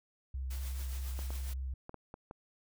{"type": "tone with vibrato", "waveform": "sine", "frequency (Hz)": 65.41, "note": "C2", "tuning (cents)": 0, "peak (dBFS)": -35, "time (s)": [0.34, 1.74], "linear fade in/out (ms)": 5, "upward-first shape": "square", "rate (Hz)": 4.9, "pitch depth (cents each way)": 16}
{"type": "noise with tremolo", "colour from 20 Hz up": "white", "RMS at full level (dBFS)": -48, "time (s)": [0.5, 1.54], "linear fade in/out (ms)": 10, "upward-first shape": "triangle", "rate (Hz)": 7.3, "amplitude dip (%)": 50}
{"type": "clicks", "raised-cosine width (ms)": 1, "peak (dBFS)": -31, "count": 6, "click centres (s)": [1.191, 1.305, 1.894, 1.943, 2.141, 2.311]}
{"effects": []}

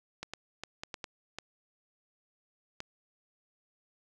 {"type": "clicks", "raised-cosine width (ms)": 0.2, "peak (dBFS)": -21, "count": 8, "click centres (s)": [0.23, 0.336, 0.636, 0.835, 0.942, 1.042, 1.386, 2.804], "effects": []}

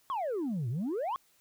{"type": "exponential two-way sweep", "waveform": "sine", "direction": "down then up", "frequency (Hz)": [1137, 110, 1137], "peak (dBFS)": -28, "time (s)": [0.1, 1.16], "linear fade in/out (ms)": 0, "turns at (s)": 0.69, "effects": ["tanh soft clip ceiling -29 dBFS", "white hiss -67 dBFS RMS until 1.4 s"]}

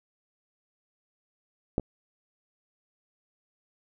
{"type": "clicks", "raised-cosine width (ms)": 2, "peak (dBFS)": [-11, -25], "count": 2, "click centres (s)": [1.781, 1.797], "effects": []}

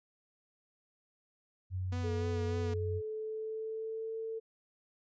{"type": "tone", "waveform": "sine", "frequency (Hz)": 92.5, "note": "F#2", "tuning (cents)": 0, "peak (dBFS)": -33, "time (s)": [1.7, 3.02], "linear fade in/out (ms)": 50}
{"type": "tone with vibrato", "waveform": "sawtooth", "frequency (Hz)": 243.9, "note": "B3", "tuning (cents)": -21, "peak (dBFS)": -36, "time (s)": [1.92, 2.74], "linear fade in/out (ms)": 5, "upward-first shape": "sine", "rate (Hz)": 3.4, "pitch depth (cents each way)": 35}
{"type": "tone with pitch glide", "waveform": "sine", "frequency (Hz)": [430, 447], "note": ["A4", "A4"], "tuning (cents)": [-40, 27], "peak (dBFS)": -36, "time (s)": [2.03, 4.4], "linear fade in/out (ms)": 20, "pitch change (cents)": 67, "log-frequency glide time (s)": [2.78, 4.16]}
{"effects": ["resampled to 16000 Hz"]}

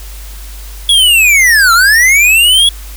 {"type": "linear two-way sweep", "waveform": "square", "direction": "down then up", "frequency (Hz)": [3381, 1324, 3381], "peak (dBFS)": -5, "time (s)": [0.89, 2.69], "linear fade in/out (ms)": 2, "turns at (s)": 1.73, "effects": ["added 50 Hz sine -25 dBFS peak until 2.96 s", "white hiss -34 dBFS RMS until 2.96 s"]}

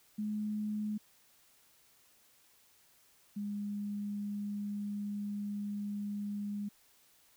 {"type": "tone pair in turn", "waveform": "sine", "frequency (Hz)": [211.3, 204.8], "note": ["G#3", "G#3"], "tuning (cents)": [30, -24], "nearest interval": "minor second", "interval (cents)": 54, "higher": "first", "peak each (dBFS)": [-33, -35], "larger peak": "first", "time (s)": [[0.18, 0.98], [3.36, 6.69]], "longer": "second", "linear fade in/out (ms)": 10, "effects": ["white hiss -66 dBFS RMS until 7.36 s"]}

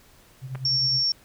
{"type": "tone with tremolo", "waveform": "sine", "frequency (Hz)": 130.81, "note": "C3", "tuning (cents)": 0, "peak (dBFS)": -28, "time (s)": [0.41, 1.04], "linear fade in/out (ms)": 50, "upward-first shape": "sine", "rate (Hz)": 9.7, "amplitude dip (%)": 70}
{"type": "clicks", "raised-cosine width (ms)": 0.5, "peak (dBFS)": [-26, -23], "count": 2, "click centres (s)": [0.55, 0.555]}
{"type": "tone", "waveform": "sine", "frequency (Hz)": 5480, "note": "F8", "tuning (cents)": -34, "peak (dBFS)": -20, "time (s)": [0.65, 1.12], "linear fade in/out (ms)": 2}
{"effects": ["pink hiss -55 dBFS RMS until 1.24 s"]}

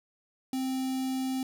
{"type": "tone with notch filter", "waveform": "square", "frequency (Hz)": 261.6, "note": "C4", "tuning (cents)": 0, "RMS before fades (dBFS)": -31, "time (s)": [0.53, 1.43], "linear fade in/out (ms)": 2, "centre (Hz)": 1500, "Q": 0.75, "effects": []}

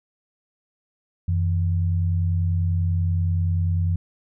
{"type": "tone pair together", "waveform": "sine", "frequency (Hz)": [90, 160.23], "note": ["F#2", "E3"], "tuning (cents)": [-47, -49], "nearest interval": "minor seventh", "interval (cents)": 998, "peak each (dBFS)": [-19, -28], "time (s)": [1.28, 3.96], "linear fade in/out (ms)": 5, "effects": []}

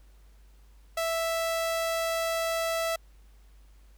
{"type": "tone", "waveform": "sawtooth", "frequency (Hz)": 659.3, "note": "E5", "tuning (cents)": 0, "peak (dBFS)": -23, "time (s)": [0.97, 2.96], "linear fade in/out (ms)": 5, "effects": ["added 50 Hz sine -52 dBFS peak until 3.97 s", "pink hiss -66 dBFS RMS until 3.97 s"]}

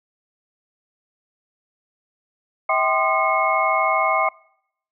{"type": "tone cluster", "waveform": "sine", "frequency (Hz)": [643, 776, 1045, 1216, 2176], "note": ["E5", "G5", "C6", "D#6", "C#7"], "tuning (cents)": [-43, -18, -2, -40, -33], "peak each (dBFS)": -23, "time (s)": [2.69, 4.29], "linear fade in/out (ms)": 5, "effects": ["noise-tail reverb RT60 0.7 s tail -23 dB re dry"]}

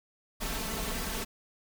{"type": "noise with comb filter", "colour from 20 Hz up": "pink", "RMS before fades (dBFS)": -34, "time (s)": [0.4, 1.25], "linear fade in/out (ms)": 20, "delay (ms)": 4.5, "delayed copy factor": 0.8, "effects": []}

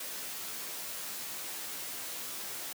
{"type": "noise with comb filter", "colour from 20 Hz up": "white", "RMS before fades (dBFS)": -40, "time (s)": [0, 2.73], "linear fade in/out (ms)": 5, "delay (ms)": 13, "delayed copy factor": -0.55, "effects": ["high-pass 150 Hz 12 dB/octave"]}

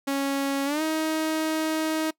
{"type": "tone with pitch glide", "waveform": "sawtooth", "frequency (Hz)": [276.2, 315.4], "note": ["C#4", "D#4"], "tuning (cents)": [-6, 24], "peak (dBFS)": -20, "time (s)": [0.07, 2.11], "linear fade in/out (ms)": 10, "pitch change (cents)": 230, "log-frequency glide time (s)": [0.65, 0.82], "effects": ["noise-tail reverb RT60 0.1 s tail -22 dB re dry"]}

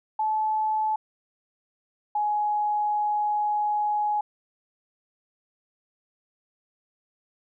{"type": "tone pair in turn", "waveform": "sine", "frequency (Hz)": [865, 838], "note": ["A5", "G#5"], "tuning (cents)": [-30, 15], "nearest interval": "minor second", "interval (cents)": 55, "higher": "first", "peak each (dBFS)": -22, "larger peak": "neither", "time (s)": [[0.19, 0.96], [2.15, 4.21]], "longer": "second", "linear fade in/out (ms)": 5, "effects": []}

